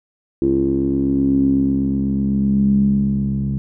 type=tone with low-pass filter sweep; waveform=10% pulse; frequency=68 Hz; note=C#2; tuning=33 cents flat; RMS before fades=-17 dBFS; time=0.42-3.58 s; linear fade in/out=0 ms; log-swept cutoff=340 to 170 Hz; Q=8.1; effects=none